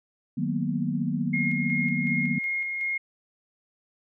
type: chord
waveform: sine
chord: B major seventh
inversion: first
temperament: just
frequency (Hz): 154.34 / 185.21 / 231.5 / 246.9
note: D#3 / F#3 / A#3 / B3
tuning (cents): -14 / +2 / -12 / 0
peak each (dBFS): -30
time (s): 0.37-2.39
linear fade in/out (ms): 10
type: tone with tremolo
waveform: sine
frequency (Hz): 2145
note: C7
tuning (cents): +42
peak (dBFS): -25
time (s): 1.33-2.98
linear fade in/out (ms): 10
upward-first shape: square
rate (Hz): 2.7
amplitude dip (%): 30
effects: none